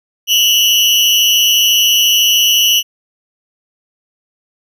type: tone with amplitude modulation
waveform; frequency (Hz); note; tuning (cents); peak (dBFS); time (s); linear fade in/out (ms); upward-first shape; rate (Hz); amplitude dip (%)
35% pulse; 2943; F#7; -10; -3; 0.27-2.83; 50; sine; 214; 80
effects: none